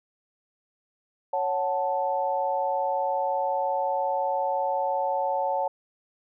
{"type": "chord", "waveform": "sine", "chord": "F# minor", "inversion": "second", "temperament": "equal", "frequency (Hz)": [554.4, 740, 880], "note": ["C#5", "F#5", "A5"], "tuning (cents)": [0, 0, 0], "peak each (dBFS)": [-28, -29, -27], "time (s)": [1.33, 5.68], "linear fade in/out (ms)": 5, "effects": []}